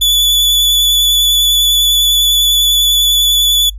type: tone with vibrato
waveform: 40% pulse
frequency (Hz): 3450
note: A7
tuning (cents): -35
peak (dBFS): -7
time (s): 0.01-3.7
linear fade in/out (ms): 10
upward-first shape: sine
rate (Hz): 10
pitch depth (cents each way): 13
effects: noise-tail reverb RT60 0.1 s tail -23 dB re dry + added 50 Hz sine -24 dBFS peak until 3.78 s